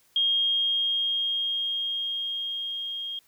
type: tone with level ramp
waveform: sine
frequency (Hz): 3240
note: G#7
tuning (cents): -43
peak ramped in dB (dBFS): -20 to -31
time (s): 0.16-3.19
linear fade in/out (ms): 2
effects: white hiss -63 dBFS RMS until 3.27 s